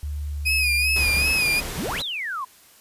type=tone with pitch glide; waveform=sine; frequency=73.4 to 71.68 Hz; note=D2 to D2; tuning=0 to -41 cents; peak=-26 dBFS; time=0.03-1.33 s; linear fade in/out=0 ms; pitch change=-41 cents; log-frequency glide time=0.28-0.65 s
type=tone with vibrato; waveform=35% pulse; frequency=2489 Hz; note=D#7; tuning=in tune; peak=-17 dBFS; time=0.45-1.61 s; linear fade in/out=20 ms; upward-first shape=sine; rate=2.6 Hz; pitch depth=71 cents each way
type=noise; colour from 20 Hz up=pink; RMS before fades=-31 dBFS; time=0.96-2.02 s; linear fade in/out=2 ms
type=exponential two-way sweep; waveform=sine; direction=up then down; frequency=124.2 to 4118 to 994 Hz; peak=-26 dBFS; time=1.77-2.45 s; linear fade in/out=10 ms; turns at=2.01 s
effects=white hiss -52 dBFS RMS until 2.8 s + resampled to 32000 Hz